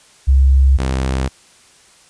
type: tone pair in turn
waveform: sine / sawtooth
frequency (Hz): 67.1 / 65.57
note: C2 / C2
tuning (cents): +44 / +4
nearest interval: unison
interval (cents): 40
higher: first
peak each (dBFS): -7 / -12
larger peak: first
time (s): 0.27-0.78 / 0.78-1.29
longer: neither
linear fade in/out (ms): 20
effects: white hiss -48 dBFS RMS until 2.09 s + resampled to 22050 Hz